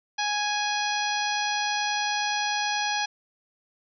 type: harmonic tone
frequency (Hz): 830.6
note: G#5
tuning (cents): 0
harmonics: 1 / 2 / 3 / 4 / 5 / 6 / 7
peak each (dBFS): -28 / -31 / -33 / -34 / -35 / -36 / -36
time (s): 0.18-3.06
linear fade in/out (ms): 10
effects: none